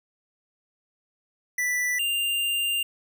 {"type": "tone pair in turn", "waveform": "square", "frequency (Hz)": [1975.5, 2794], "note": ["B6", "F7"], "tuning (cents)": [0, 0], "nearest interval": "tritone", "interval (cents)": 600, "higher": "second", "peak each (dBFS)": -24, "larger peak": "neither", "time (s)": [[1.58, 1.99], [1.99, 2.83]], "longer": "second", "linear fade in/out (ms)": 5, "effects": []}